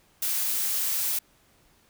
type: noise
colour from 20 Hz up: blue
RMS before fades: -27 dBFS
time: 0.22-1.19 s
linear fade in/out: 5 ms
effects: pink hiss -62 dBFS RMS until 1.89 s